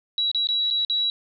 sine tone with dropouts, 3898 Hz, B7, 23 cents flat, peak -20 dBFS, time 0.18-1.1 s, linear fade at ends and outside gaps 1 ms, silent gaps 0.315-0.347 / 0.471-0.488 / 0.703-0.709 / 0.849-0.898 s, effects none

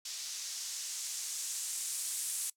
violet noise with low-pass filter sweep, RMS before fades -39 dBFS, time 0.05-2.5 s, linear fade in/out 5 ms, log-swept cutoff 5400 to 9000 Hz, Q 1.6, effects noise-tail reverb RT60 0.1 s tail -21 dB re dry

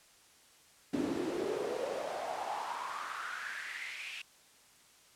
brown noise with high-pass filter sweep, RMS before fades -38 dBFS, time 0.93-4.22 s, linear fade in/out 5 ms, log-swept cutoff 270 to 2700 Hz, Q 5.5, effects white hiss -62 dBFS RMS until 5.15 s + low-pass 10000 Hz 12 dB/octave

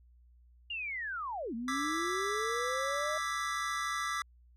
sine linear two-way sweep, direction down then up, 2859 to 222.1 to 624 Hz, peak -35 dBFS, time 0.7-3.18 s, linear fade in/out 5 ms, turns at 1.54 s
square chord, E dominant seventh, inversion third, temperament equal, 1174.7 / 1318.5 / 1661.2 / 1975.5 Hz, D6 / E6 / G#6 / B6, 0 / 0 / 0 / 0 cents, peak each -37 / -39 / -43 / -39 dBFS, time 1.68-4.22 s, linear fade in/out 2 ms
effects added 60 Hz sine -58 dBFS peak until 4.56 s + low-pass 9000 Hz 12 dB/octave

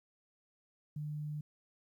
sine tone, 150 Hz, D3, 37 cents sharp, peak -37 dBFS, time 0.96-1.41 s, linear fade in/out 5 ms, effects 12-bit

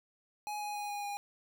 square tone with pitch steps, 837 / 831.2 / 825.5 / 819.8 / 814.1 Hz, G#5 / G#5 / G#5 / G#5 / G#5, +13 / +1 / -11 / -23 / -35 cents, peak -37 dBFS, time 0.47-1.17 s, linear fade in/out 0 ms, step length 140 ms, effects none

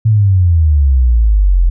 sine exponential sweep, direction down, 113.1 to 41.49 Hz, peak -6 dBFS, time 0.05-1.7 s, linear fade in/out 10 ms, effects none

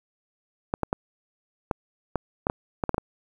clicks, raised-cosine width 1 ms, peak -10 dBFS, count 11, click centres 0.739 / 0.833 / 0.929 / 1.712 / 2.157 / 2.469 / 2.499 / 2.838 / 2.893 / 2.944 / 2.981 s, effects 8-bit

